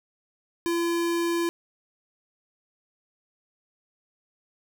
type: tone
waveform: square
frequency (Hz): 340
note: F4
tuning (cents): -46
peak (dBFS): -24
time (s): 0.66-1.49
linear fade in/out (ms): 0
effects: none